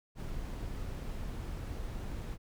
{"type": "noise", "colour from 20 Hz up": "brown", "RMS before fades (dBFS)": -39, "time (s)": [0.15, 2.38], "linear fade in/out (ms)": 50, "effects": []}